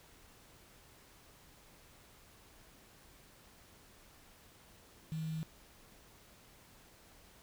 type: tone with quantisation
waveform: sine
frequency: 159.1 Hz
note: D#3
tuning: 39 cents sharp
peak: -36 dBFS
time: 5.12-5.43 s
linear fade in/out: 0 ms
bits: 9
effects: pink hiss -61 dBFS RMS until 7.42 s